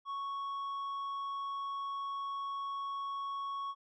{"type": "tone with tanh clipping", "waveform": "sine", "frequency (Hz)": 1108.7, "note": "C#6", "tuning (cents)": 0, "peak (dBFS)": -37, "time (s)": [0.05, 3.75], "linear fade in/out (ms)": 50, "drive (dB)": 5, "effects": []}